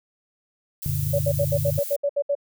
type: noise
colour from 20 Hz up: violet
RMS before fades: -33 dBFS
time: 0.82-1.96 s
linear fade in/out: 5 ms
type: chord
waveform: sine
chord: Gb augmented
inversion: none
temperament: just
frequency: 92.5 / 115.62 / 144.53 Hz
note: Gb2 / Bb2 / D3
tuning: 0 / -14 / -27 cents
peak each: -28 / -30 / -25 dBFS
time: 0.86-1.79 s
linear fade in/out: 0 ms
type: tone bursts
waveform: sine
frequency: 569 Hz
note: C#5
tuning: 45 cents sharp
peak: -19 dBFS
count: 10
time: 1.13-2.352 s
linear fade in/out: 10 ms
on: 61 ms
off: 68 ms
effects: none